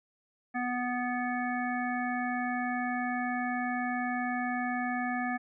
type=harmonic tone; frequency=246.9 Hz; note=B3; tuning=in tune; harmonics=1 / 3 / 5 / 7 / 9; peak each=-33 / -34 / -41 / -36 / -42 dBFS; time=0.54-5.38 s; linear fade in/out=20 ms; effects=none